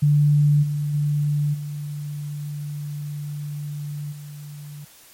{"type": "tone with level steps", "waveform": "sine", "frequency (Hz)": 146.83, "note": "D3", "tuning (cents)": 0, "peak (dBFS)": [-13, -21, -18, -27, -34], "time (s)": [0.02, 4.85], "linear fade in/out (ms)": 10, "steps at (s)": [0.62, 0.93, 1.53, 4.11], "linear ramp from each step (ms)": 20, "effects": ["white hiss -49 dBFS RMS until 5.13 s", "MP3 64 kbps"]}